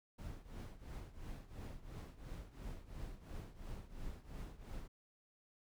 brown noise with tremolo, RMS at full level -45 dBFS, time 0.18-4.88 s, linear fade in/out 10 ms, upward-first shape triangle, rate 2.9 Hz, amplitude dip 85%, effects none

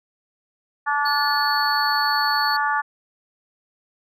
harmonic tone, 289.7 Hz, D4, 24 cents flat, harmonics 3 / 4 / 5 / 6, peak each -23 / -24 / -25 / -26 dBFS, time 0.86-2.82 s, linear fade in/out 20 ms
triangle tone, 4435 Hz, C#8, in tune, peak -23 dBFS, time 1.05-2.57 s, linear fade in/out 10 ms
effects none

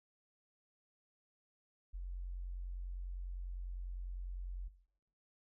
sine tone, 44.96 Hz, F#1, 49 cents flat, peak -40 dBFS, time 1.93-4.69 s, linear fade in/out 20 ms, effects noise-tail reverb RT60 0.7 s tail -17 dB re dry

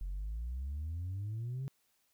sine exponential sweep, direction up, 43.65 to 138.59 Hz, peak -34 dBFS, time 0.01-1.68 s, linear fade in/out 0 ms, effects tanh soft clip ceiling -34 dBFS + white hiss -75 dBFS RMS until 2.13 s

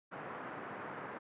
white band-pass noise, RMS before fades -45 dBFS, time 0.11-1.19 s, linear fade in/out 20 ms, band 120 to 1600 Hz, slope 24 dB/octave, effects resampled to 8000 Hz

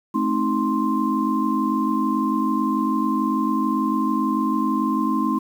sine tone cluster, 216.8 / 263.6 / 314.9 / 1050 Hz, A3 / C4 / D#4 / C6, -25 / +13 / +21 / +6 cents, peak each -24 dBFS, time 0.14-5.39 s, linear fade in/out 10 ms, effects 8-bit

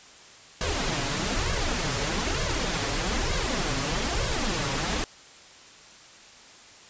pink noise with flanger, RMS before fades -27 dBFS, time 0.61-5.04 s, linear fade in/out 0 ms, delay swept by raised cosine 1.8 to 7.3 ms, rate 1.1 Hz, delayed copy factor +0.8, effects white hiss -49 dBFS RMS until 6.89 s + resampled to 16000 Hz

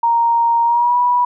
sine tone with pitch glide, 932.3 to 977 Hz, A#5 to B5, 0 to -19 cents, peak -11 dBFS, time 0.03-1.25 s, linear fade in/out 5 ms, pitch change +81 cents, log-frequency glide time 0.64-0.97 s, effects none

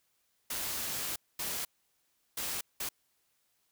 white noise bursts at uneven times, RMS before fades -36 dBFS, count 4, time 0.5-1.16 / 1.39-1.65 / 2.37-2.61 / 2.8-2.89 s, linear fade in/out 5 ms, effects white hiss -75 dBFS RMS until 3.71 s

